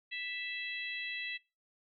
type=harmonic tone; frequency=659.3 Hz; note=E5; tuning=in tune; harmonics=3 / 4 / 5 / 6; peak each=-41 / -41 / -46 / -46 dBFS; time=0.11-1.38 s; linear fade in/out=20 ms; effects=noise-tail reverb RT60 0.3 s tail -23 dB re dry